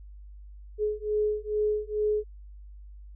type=beating tone pair; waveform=sine; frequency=421.9 / 424.2 Hz; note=G#4 / G#4; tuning=+27 / +37 cents; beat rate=2.3 Hz; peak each=-28 / -28 dBFS; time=0.78-2.24 s; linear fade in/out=50 ms; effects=added 50 Hz sine -43 dBFS peak until 3.15 s